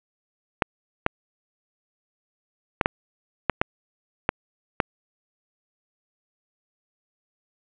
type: clicks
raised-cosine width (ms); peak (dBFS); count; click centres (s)
0.5; -3; 8; 0.622 / 1.064 / 2.812 / 2.859 / 3.497 / 3.615 / 4.291 / 4.802
effects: resampled to 8000 Hz + 7-bit